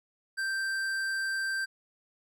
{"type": "tone with tanh clipping", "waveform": "sine", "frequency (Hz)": 1568, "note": "G6", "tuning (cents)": 0, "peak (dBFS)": -31, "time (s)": [0.37, 1.66], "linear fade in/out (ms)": 20, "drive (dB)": 14, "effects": []}